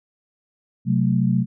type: chord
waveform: sine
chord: F# diminished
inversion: second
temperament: equal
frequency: 130.81 / 185 / 220 Hz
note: C3 / F#3 / A3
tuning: 0 / 0 / 0 cents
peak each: -20 / -20 / -22 dBFS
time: 0.85-1.46 s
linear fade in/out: 50 ms
effects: none